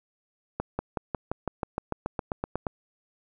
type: accelerating click train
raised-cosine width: 1 ms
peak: -14 dBFS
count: 15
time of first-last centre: 0.6-2.668 s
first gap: 190 ms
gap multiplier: 0.96
effects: none